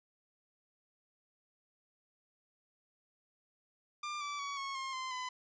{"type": "tone with pitch steps", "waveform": "sawtooth", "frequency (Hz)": [1193, 1160.4, 1128.6, 1097.8, 1067.8, 1038.6, 1010.2], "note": ["D6", "D6", "C#6", "C#6", "C6", "C6", "B5"], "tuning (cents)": [27, -21, 31, -17, 35, -13, 39], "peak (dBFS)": -34, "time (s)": [4.03, 5.29], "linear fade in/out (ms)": 5, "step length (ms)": 180, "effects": ["resampled to 16000 Hz"]}